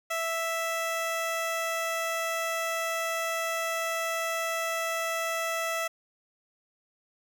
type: tone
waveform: 15% pulse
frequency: 659.3 Hz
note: E5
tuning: in tune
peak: -22 dBFS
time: 0.1-5.88 s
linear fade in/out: 10 ms
effects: none